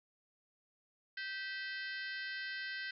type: harmonic tone with a mistuned harmonic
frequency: 519 Hz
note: C5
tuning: 14 cents flat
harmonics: 3 / 4 / 5 / 6 / 7 / 8 / 9 / 10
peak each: -42 / -45 / -52 / -51 / -57 / -52 / -52 / -55 dBFS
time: 1.17-2.91 s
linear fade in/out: 5 ms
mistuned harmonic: 4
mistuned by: -98 cents
effects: none